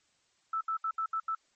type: tone bursts at uneven times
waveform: sine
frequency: 1317 Hz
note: E6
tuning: 2 cents flat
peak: -29 dBFS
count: 6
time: 0.53-0.61 / 0.68-0.77 / 0.84-0.91 / 0.98-1.06 / 1.13-1.2 / 1.28-1.35 s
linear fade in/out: 5 ms
effects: white hiss -71 dBFS RMS until 1.55 s + MP3 32 kbps